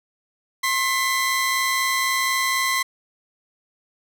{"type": "tone pair together", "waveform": "sawtooth", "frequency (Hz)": [1065.5, 2007], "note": ["C6", "B6"], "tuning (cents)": [31, 27], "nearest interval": "major seventh", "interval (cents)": 1096, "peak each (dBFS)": -19, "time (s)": [0.63, 2.83], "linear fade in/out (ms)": 10, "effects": []}